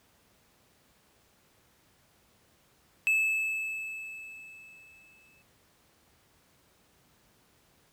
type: tone with exponential decay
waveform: triangle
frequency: 2612 Hz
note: E7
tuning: 17 cents flat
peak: -20 dBFS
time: 3.07-5.42 s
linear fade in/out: 0 ms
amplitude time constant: 510 ms
effects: pink hiss -65 dBFS RMS until 7.92 s + high-pass 60 Hz 12 dB/octave